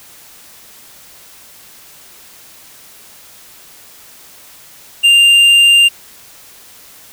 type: tone with tanh clipping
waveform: sine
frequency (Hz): 2794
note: F7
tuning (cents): 0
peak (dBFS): -6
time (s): 5.03-5.89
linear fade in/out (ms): 20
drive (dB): 7
effects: white hiss -40 dBFS RMS until 7.12 s